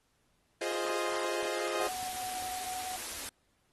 sawtooth chord, F minor seventh, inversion none, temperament equal, 349.2 / 415.3 / 523.3 / 622.3 Hz, F4 / Ab4 / C5 / Eb5, 0 / 0 / 0 / 0 cents, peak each -34 dBFS, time 0.61-1.88 s, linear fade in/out 5 ms
clicks, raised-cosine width 2 ms, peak -40 dBFS, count 4, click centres 1.429 / 2.029 / 2.147 / 2.425 s
sine tone, 740 Hz, F#5, in tune, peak -38 dBFS, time 1.8-2.96 s, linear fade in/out 0 ms
white band-stop noise, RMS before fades -40 dBFS, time 1.81-3.29 s, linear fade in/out 0 ms, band 110 to 200 Hz, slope 96 dB/octave
effects pink hiss -74 dBFS RMS until 3.72 s + AAC 32 kbps

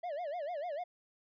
triangle tone with vibrato, 638 Hz, D#5, 43 cents sharp, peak -34 dBFS, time 0.03-0.84 s, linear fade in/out 10 ms, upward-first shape sine, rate 6.7 Hz, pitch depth 220 cents each way, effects resampled to 11025 Hz

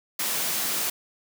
white high-pass noise, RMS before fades -27 dBFS, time 0.19-0.9 s, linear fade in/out 5 ms, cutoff 140 Hz, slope 96 dB/octave, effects none

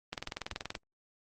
click train, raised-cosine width 0.2 ms, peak -18 dBFS, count 14, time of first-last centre 0.13-0.752 s, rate 20.9 Hz, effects Opus 24 kbps

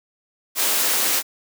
white high-pass noise, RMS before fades -20 dBFS, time 0.55-1.23 s, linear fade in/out 50 ms, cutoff 260 Hz, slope 12 dB/octave, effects none

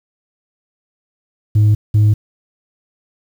sine tone pair in turn, 105.7 / 105.7 Hz, G#2 / G#2, +31 / +31 cents, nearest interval unison, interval 0 cents, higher neither, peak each -5 dBFS, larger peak neither, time 1.55-1.75 / 1.94-2.14 s, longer neither, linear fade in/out 10 ms, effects tanh soft clip ceiling -7 dBFS + 7-bit

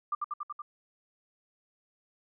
sine tone with echo, 1191 Hz, D6, 24 cents sharp, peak -27 dBFS, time 0.12-0.15 s, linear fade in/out 5 ms, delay 94 ms, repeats 5, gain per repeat -2 dB, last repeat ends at 0.62 s, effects none

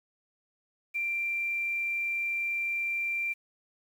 sine tone with quantisation, 2363 Hz, D7, 10 cents sharp, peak -28 dBFS, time 0.94-3.34 s, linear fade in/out 20 ms, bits 9, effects none

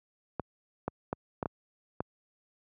clicks, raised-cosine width 1 ms, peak -17 dBFS, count 6, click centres 0.397 / 0.88 / 1.129 / 1.428 / 1.458 / 2.005 s, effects high-pass 80 Hz 12 dB/octave

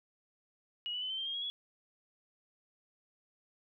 sine tone with pitch steps, 2902 / 2965 / 3029 / 3094 / 3161 / 3229 / 3299 / 3370 Hz, F#7 / F#7 / F#7 / G7 / G7 / G#7 / G#7 / G#7, -34 / +3 / +40 / -23 / +14 / -49 / -12 / +25 cents, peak -35 dBFS, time 0.86-1.5 s, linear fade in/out 0 ms, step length 80 ms, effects none

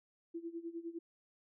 sine tone with tremolo, 335.3 Hz, E4, 30 cents sharp, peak -38 dBFS, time 0.34-0.99 s, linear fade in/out 10 ms, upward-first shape sine, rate 9.8 Hz, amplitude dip 85%, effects none

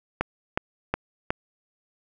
click train, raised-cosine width 0.5 ms, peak -8 dBFS, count 4, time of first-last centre 0.21-1.305 s, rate 2.74 Hz, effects none

